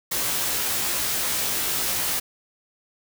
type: noise with comb filter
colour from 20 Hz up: white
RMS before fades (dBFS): -25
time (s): 0.11-2.2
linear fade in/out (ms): 10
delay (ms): 17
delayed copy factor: +0.8
effects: none